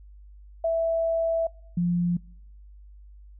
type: tone pair in turn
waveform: sine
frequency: 659.3 / 174.63 Hz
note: E5 / F3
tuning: 0 / 0 cents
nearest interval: octave + major seventh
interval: 2300 cents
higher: first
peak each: -21 dBFS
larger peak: neither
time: 0.64-1.47 / 1.77-2.17 s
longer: first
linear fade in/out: 5 ms
effects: noise-tail reverb RT60 0.7 s tail -26 dB re dry + added 50 Hz sine -45 dBFS peak until 3.39 s